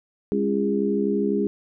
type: harmonic tone with a mistuned harmonic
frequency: 68 Hz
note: C#2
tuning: 33 cents flat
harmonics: 3 / 4 / 5 / 6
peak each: -24 / -27 / -28 / -24 dBFS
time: 0.32-1.47 s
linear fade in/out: 0 ms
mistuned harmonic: 4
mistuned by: +26 cents
effects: none